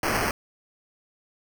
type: noise with sample-and-hold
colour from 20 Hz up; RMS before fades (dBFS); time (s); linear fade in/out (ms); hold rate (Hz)
white; -25; 0.03-0.31; 2; 3675
effects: none